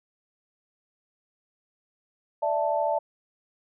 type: chord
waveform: sine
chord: D suspended second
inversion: none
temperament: just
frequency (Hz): 587.3 / 660.7 / 881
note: D5 / E5 / A5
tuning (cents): 0 / +4 / +2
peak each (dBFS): -27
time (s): 2.42-2.99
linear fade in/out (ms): 10
effects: none